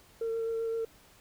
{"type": "tone with vibrato", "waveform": "sine", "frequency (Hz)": 454.4, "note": "A#4", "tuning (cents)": -44, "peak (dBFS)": -28, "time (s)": [0.21, 0.85], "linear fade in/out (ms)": 5, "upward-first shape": "sine", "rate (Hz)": 7.7, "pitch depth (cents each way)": 12, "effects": ["tanh soft clip ceiling -27 dBFS", "pink hiss -59 dBFS RMS until 1.2 s"]}